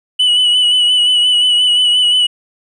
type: tone with vibrato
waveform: triangle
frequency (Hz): 2960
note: F#7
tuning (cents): 0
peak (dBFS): -7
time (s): 0.19-2.27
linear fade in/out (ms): 10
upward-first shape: sine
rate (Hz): 5.7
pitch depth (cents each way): 33
effects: resampled to 22050 Hz